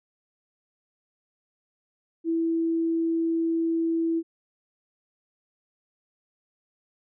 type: tone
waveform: sine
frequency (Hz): 329.6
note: E4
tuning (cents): 0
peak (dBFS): -22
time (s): 2.24-4.23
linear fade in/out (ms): 50
effects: none